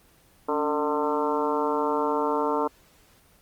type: harmonic tone with a mistuned harmonic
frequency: 150 Hz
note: D3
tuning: 37 cents sharp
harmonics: 2 / 3 / 4 / 5 / 6 / 7 / 8 / 9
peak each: -30 / -27 / -32 / -38 / -28 / -31 / -36 / -36 dBFS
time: 0.48-2.68 s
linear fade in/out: 10 ms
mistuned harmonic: 2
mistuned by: -80 cents
effects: pink hiss -58 dBFS RMS until 3.41 s + Opus 24 kbps